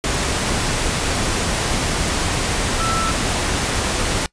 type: tone in noise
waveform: sine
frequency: 1328 Hz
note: E6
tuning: 12 cents sharp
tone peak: -21 dBFS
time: 2.8-3.11 s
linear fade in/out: 0 ms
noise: pink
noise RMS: -20 dBFS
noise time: 0.04-4.26 s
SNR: -4 dB
effects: noise-tail reverb RT60 0.1 s tail -22 dB re dry + resampled to 22050 Hz